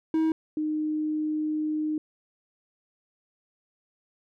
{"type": "tone pair in turn", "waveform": ["triangle", "sine"], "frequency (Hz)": [318.9, 307.1], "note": ["D#4", "D#4"], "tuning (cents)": [43, -23], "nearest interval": "minor second", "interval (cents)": 66, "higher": "first", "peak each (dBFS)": [-19, -25], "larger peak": "first", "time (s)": [[0.14, 0.32], [0.57, 1.98]], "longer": "second", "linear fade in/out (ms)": 2, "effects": []}